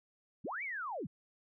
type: linear two-way sweep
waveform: sine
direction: up then down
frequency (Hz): 103.83 to 2349 to 103.83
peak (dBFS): -37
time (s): 0.44-1.07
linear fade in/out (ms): 10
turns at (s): 0.63
effects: none